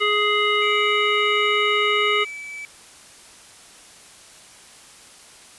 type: harmonic tone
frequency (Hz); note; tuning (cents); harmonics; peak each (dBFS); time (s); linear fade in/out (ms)
417.8; G#4; +10; 1 / 3 / 5 / 7 / 9; -23 / -22 / -22 / -24 / -31; 0-2.25; 20
type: tone with tremolo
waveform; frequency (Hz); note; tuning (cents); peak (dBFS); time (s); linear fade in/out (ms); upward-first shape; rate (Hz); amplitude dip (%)
triangle; 2305; D7; -33; -28; 0.62-2.65; 0; triangle; 1.5; 30
effects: white hiss -46 dBFS RMS until 5.58 s + resampled to 24000 Hz